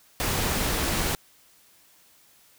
pink noise, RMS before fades -26 dBFS, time 0.2-1.15 s, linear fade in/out 0 ms, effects white hiss -58 dBFS RMS until 2.58 s

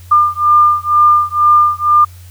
sine beating tone pair, 1200 / 1202.1 Hz, D6 / D6, +37 / +40 cents, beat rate 2.1 Hz, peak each -10 dBFS, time 0.11-2.05 s, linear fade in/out 10 ms, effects added 90 Hz sine -33 dBFS peak until 2.3 s + white hiss -45 dBFS RMS until 2.3 s

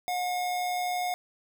square tone with amplitude modulation, 721 Hz, F#5, 45 cents flat, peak -27 dBFS, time 0.08-1.14 s, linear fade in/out 0 ms, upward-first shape sine, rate 132 Hz, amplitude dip 30%, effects none

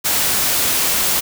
white noise, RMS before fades -17 dBFS, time 0.04-1.21 s, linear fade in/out 20 ms, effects none

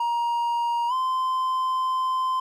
triangle tone with pitch glide, 943 to 1034.3 Hz, A#5 to C6, +20 to -20 cents, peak -20 dBFS, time 0-2.4 s, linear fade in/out 5 ms, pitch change +160 cents, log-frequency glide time 0.88-0.93 s, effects none

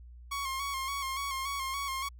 sawtooth tone with vibrato, 1092 Hz, C#6, 26 cents flat, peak -29 dBFS, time 0.31-2.09 s, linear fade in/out 10 ms, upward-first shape square, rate 3.5 Hz, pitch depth 42 cents each way, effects added 60 Hz sine -47 dBFS peak until 2.19 s

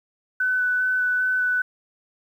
sine tone with vibrato, 1500 Hz, F#6, 23 cents sharp, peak -19 dBFS, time 0.4-1.62 s, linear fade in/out 5 ms, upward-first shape square, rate 2.5 Hz, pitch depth 9 cents each way, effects 9-bit

